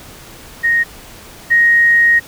sine tone pair in turn, 1864.7 / 1873.2 Hz, A#6 / A#6, 0 / +8 cents, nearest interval unison, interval 8 cents, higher second, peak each -10 / -7 dBFS, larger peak second, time 0.63-0.84 / 1.5-2.2 s, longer second, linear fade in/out 20 ms, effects pink hiss -37 dBFS RMS until 2.27 s

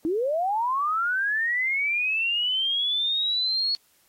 sine linear sweep, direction up, 303 to 4377 Hz, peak -22 dBFS, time 0.05-3.75 s, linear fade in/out 0 ms, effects white hiss -63 dBFS RMS until 4.08 s + AAC 48 kbps

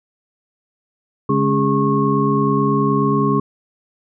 sine tone cluster, 142.1 / 209.1 / 278.5 / 409.7 / 1091 Hz, C#3 / G#3 / C#4 / G#4 / C#6, +43 / +12 / +8 / -24 / -28 cents, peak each -20 dBFS, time 1.29-3.4 s, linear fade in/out 5 ms, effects none

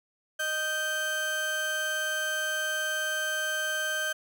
35% pulse tone pair together, 620.2 / 1560 Hz, D#5 / G6, -6 / -9 cents, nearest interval octave + major third, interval 1597 cents, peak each -34 / -27 dBFS, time 0.39-4.13 s, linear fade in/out 10 ms, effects none

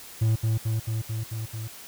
triangle tone with echo, 111.1 Hz, A2, 17 cents sharp, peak -17 dBFS, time 0.21-0.36 s, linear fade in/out 10 ms, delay 220 ms, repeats 6, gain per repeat -2 dB, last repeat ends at 1.68 s, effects white hiss -44 dBFS RMS until 1.87 s

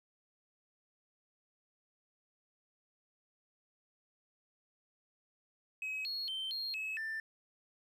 triangle tone with pitch steps, 2549 / 4313 / 3110 / 4238 / 2578 / 1779 Hz, D#7 / C#8 / G7 / C8 / E7 / A6, +41 / -48 / -14 / +21 / -39 / +19 cents, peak -34 dBFS, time 5.82-7.2 s, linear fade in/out 2 ms, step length 230 ms, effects tanh soft clip ceiling -32 dBFS

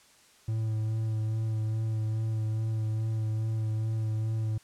triangle tone with vibrato, 110 Hz, A2, in tune, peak -25 dBFS, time 0.48-4.58 s, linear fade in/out 5 ms, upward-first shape sine, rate 2.4 Hz, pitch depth 19 cents each way, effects white hiss -59 dBFS RMS until 4.63 s + low-pass 9000 Hz 12 dB/octave

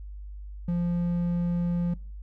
triangle tone, 173.7 Hz, F3, 9 cents flat, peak -22 dBFS, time 0.68-1.94 s, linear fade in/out 5 ms, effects noise-tail reverb RT60 0.4 s tail -24 dB re dry + added 50 Hz sine -37 dBFS peak until 2.22 s

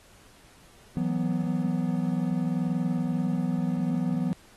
triangle chord, E suspended second, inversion none, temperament just, 164.81 / 185.42 / 247.2 Hz, E3 / F#3 / B3, 0 / +4 / +2 cents, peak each -27 dBFS, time 0.97-4.33 s, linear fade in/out 0 ms, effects pink hiss -56 dBFS RMS until 4.56 s + AAC 32 kbps

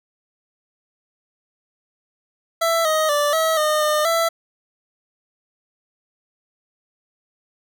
25% pulse tone with pitch steps, 664 / 626 / 585 / 644 / 611 / 606 / 665 Hz, E5 / D#5 / D5 / E5 / D#5 / D#5 / E5, +12 / +10 / -7 / -41 / -32 / -46 / +15 cents, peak -13 dBFS, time 2.61-4.29 s, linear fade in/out 10 ms, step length 240 ms, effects none

